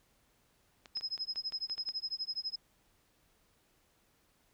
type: clicks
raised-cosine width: 0.2 ms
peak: -32 dBFS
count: 9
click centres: 0.858 / 0.971 / 1.01 / 1.178 / 1.359 / 1.523 / 1.698 / 1.78 / 1.889 s
type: tone with tremolo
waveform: sine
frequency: 5110 Hz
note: D#8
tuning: 45 cents sharp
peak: -32 dBFS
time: 0.95-2.56 s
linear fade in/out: 10 ms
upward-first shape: sine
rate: 12 Hz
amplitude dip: 100%
effects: pink hiss -71 dBFS RMS until 4.53 s